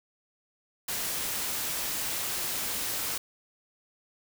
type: noise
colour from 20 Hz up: white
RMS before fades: -32 dBFS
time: 0.88-3.18 s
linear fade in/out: 5 ms
effects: none